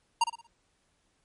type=tone with echo; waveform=square; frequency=932.3 Hz; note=A#5; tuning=in tune; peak=-21 dBFS; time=0.21-0.24 s; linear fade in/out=5 ms; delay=58 ms; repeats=4; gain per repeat=-9 dB; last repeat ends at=0.472 s; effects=pink hiss -72 dBFS RMS until 1.24 s + MP3 48 kbps